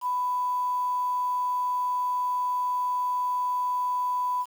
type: tone with quantisation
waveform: sine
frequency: 994 Hz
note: B5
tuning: 11 cents sharp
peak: -24 dBFS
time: 0.01-4.46 s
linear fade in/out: 50 ms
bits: 8
effects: none